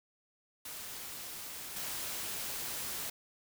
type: noise with level steps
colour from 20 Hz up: white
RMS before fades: -44 / -39 dBFS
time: 0.65-3.1 s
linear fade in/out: 5 ms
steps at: 1.76 s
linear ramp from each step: 5 ms
effects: none